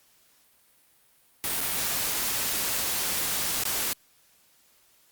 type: noise with dropouts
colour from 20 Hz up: white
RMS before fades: -28 dBFS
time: 1.44-3.93 s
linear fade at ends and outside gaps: 0 ms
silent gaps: 1.606-1.611 / 3.636-3.653 s
effects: white hiss -62 dBFS RMS until 5.11 s + Opus 48 kbps